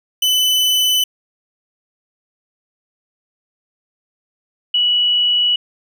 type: tone pair in turn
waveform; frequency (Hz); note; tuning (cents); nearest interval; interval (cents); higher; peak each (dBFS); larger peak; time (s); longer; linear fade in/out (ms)
40% pulse / sine; 3007 / 2938; F#7 / F#7; +27 / -13; unison; 40; first; -12; neither; 0.22-1.04 / 4.74-5.56; neither; 5
effects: none